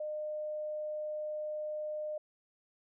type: tone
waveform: sine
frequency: 608 Hz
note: D#5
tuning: 40 cents flat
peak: -35 dBFS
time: 0-2.18 s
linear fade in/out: 5 ms
effects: none